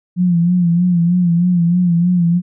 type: tone with vibrato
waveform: sine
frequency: 174.61 Hz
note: F3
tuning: in tune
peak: -10 dBFS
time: 0.16-2.42 s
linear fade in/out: 50 ms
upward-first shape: sine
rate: 3.2 Hz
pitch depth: 62 cents each way
effects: none